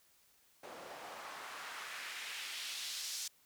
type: noise with band-pass filter sweep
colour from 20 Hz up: white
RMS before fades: -45 dBFS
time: 0.63-3.28 s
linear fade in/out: 5 ms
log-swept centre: 520 to 5600 Hz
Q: 1.3
effects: white hiss -69 dBFS RMS until 3.45 s